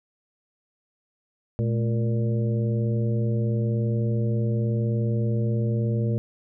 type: harmonic tone with a mistuned harmonic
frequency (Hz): 116.54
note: A#2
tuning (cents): 0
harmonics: 1 / 2 / 3 / 4 / 5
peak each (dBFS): -22 / -29 / -35 / -33 / -38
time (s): 1.59-6.18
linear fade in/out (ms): 0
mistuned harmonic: 2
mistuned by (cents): -120
effects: none